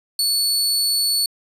sawtooth tone, 4435 Hz, C#8, in tune, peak -14 dBFS, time 0.19-1.26 s, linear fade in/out 2 ms, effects resampled to 32000 Hz

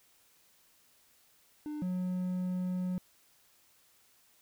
triangle tone pair in turn, 300 / 182.28 Hz, D4 / F#3, +37 / -26 cents, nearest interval major sixth, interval 863 cents, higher first, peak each -34 / -29 dBFS, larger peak second, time 1.66-1.82 / 1.82-2.98 s, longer second, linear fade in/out 0 ms, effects white hiss -66 dBFS RMS until 4.41 s

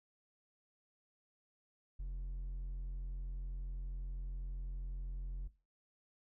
sine tone with hard clipping, 43.89 Hz, F1, 9 cents sharp, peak -40 dBFS, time 1.99-5.48 s, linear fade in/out 10 ms, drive 3 dB, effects noise-tail reverb RT60 0.3 s tail -17 dB re dry

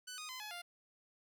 10% pulse tone with pitch steps, 1500 / 1239.7 / 1024.5 / 846.7 / 699.8 Hz, F#6 / D#6 / C6 / G#5 / F5, +23 / -7 / -37 / +33 / +3 cents, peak -36 dBFS, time 0.07-0.62 s, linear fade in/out 10 ms, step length 110 ms, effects none

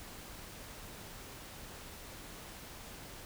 silence, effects pink hiss -49 dBFS RMS until 3.25 s

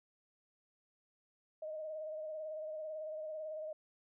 sine tone with vibrato, 622.3 Hz, D#5, in tune, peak -40 dBFS, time 1.62-3.73 s, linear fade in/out 5 ms, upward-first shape sine, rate 18 Hz, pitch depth 36 cents each way, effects none

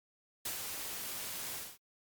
white noise with ADSR envelope, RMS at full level -37 dBFS, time 0.45-1.78 s, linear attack 6 ms, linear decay 110 ms, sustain -4 dB, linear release 220 ms, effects Opus 48 kbps

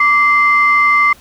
sine tone pair together, 1165.5 / 2078 Hz, D6 / C7, -14 / -12 cents, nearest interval minor seventh, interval 1002 cents, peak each -10 dBFS, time 0-1.13 s, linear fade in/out 5 ms, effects tanh soft clip ceiling -1 dBFS + pink hiss -44 dBFS RMS until 1.2 s

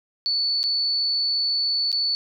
sine tone with dropouts, 4463 Hz, C#8, 11 cents sharp, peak -20 dBFS, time 0.26-2.15 s, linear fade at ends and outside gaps 0 ms, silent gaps 0.631-0.639 / 1.917-1.927 s, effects none

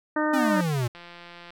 harmonic tone, 304.8 Hz, D#4, 36 cents flat, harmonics 1 / 2 / 3 / 4 / 5 / 6, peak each -25 / -28 / -30 / -31 / -32 / -33 dBFS, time 0.16-0.61 s, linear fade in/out 5 ms
square exponential sweep, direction down, 280 to 115.6 Hz, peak -24 dBFS, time 0.33-0.88 s, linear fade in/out 10 ms
click train, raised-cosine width 0.3 ms, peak -28 dBFS, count 97, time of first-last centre 0.95-1.505 s, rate 173 Hz
effects none

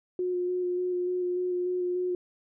sine tone with vibrato, 360 Hz, F#4, 47 cents flat, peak -26 dBFS, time 0.19-2.15 s, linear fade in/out 2 ms, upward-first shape square, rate 3.4 Hz, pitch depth 12 cents each way, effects none

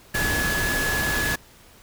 sine tone in noise, 1697 Hz, G#6, 37 cents sharp, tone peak -24 dBFS, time 0.14-1.36 s, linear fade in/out 10 ms, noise pink, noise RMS -26 dBFS, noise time 0.14-1.36 s, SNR -1 dB, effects pink hiss -51 dBFS RMS until 1.82 s

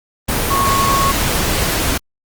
sine tone in noise, 1100 Hz, C#6, 14 cents flat, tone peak -14 dBFS, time 0.5-1.12 s, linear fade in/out 10 ms, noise pink, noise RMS -17 dBFS, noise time 0.28-1.98 s, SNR 0 dB, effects Opus 24 kbps

